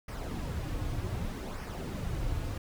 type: noise with flanger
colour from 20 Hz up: brown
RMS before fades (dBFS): -35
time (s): 0.08-2.58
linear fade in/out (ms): 5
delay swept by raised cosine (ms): 0.26 to 5.16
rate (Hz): 0.65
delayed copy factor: -0.5
effects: none

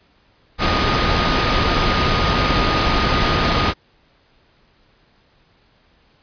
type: tone in noise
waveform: sine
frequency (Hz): 1233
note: D#6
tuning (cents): -16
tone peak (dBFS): -23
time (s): 0.58-3.74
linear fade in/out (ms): 50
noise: pink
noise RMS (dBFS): -17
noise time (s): 0.58-3.74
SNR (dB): -9
effects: pink hiss -57 dBFS RMS until 6.22 s + resampled to 11025 Hz

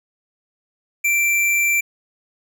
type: tone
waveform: square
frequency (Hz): 2349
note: D7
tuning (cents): 0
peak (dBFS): -16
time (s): 1.04-1.81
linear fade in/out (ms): 10
effects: none

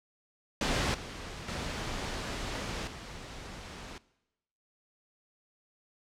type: noise with level steps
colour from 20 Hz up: pink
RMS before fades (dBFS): -29 / -42 / -36 / -44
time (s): 0.61-3.98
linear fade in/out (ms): 2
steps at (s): 0.94 / 1.48 / 2.87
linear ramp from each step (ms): 5
effects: noise-tail reverb RT60 0.9 s tail -20 dB re dry + low-pass 6000 Hz 12 dB/octave

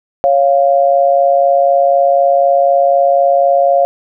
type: tone pair together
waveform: sine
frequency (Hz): 554 / 698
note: C#5 / F5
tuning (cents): -1 / -1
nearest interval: major third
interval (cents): 400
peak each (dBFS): -10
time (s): 0.24-3.85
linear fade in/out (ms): 0
effects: none

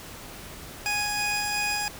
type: tone pair together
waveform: 20% pulse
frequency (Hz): 830.6 / 2489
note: G#5 / D#7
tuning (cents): 0 / 0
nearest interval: octave + perfect fifth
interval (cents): 1900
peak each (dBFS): -24 / -23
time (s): 0.86-1.88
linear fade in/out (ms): 0
effects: pink hiss -42 dBFS RMS until 1.99 s

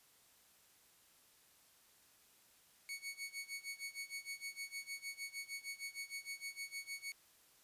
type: tone with tremolo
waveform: sawtooth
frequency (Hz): 2223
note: C#7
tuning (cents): +4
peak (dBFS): -38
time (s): 2.89-7.12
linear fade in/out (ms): 0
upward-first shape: sine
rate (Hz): 6.5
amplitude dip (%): 90
effects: white hiss -68 dBFS RMS until 7.63 s + resampled to 32000 Hz

